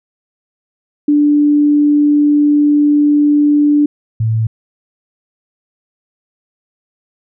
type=tone pair in turn; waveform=sine; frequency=293.7 / 111.52 Hz; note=D4 / A2; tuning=0 / +24 cents; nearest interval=octave + perfect fourth; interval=1676 cents; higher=first; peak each=-7 / -11 dBFS; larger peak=first; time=1.08-3.86 / 4.2-4.47 s; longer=first; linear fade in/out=5 ms; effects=none